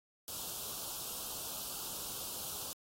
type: band-stop noise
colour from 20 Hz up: white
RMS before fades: -42 dBFS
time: 0.28-2.73 s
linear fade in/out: 0 ms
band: 1400 to 2800 Hz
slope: 48 dB/octave
effects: AAC 48 kbps